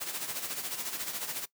white noise with tremolo, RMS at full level -34 dBFS, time 0-1.46 s, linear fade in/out 20 ms, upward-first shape sine, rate 14 Hz, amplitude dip 60%, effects noise-tail reverb RT60 0.1 s tail -20 dB re dry + high-pass 150 Hz 12 dB/octave

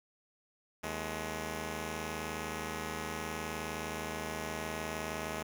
5% pulse tone pair together, 79.29 / 211.5 Hz, D#2 / G#3, +33 / +32 cents, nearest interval octave + perfect fourth, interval 1699 cents, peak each -28 dBFS, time 0.83-5.43 s, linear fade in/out 10 ms, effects none

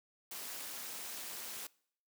white noise with amplitude modulation, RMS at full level -41 dBFS, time 0.31-1.67 s, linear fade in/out 5 ms, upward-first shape sine, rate 251 Hz, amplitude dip 75%, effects noise-tail reverb RT60 0.6 s tail -23 dB re dry + high-pass 200 Hz 12 dB/octave

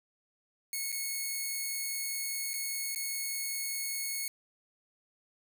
5% pulse tone with dropouts, 2195 Hz, C#7, 18 cents flat, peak -23 dBFS, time 0.73-4.28 s, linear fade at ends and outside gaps 1 ms, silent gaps 0.919-0.925 / 2.534-2.539 / 2.948-2.959 s, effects none

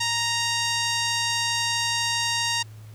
5% pulse tone with low-pass filter, 932.3 Hz, A#5, in tune, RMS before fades -25 dBFS, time 0-2.63 s, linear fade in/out 10 ms, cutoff 5800 Hz, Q 0.89, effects added 108 Hz sine -40 dBFS peak until 2.94 s + pink hiss -55 dBFS RMS until 2.94 s

